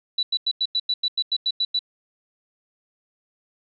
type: tone bursts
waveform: sine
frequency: 3951 Hz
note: B7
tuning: in tune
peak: -19 dBFS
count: 12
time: 0.18-1.792 s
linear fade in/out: 5 ms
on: 50 ms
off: 92 ms
effects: none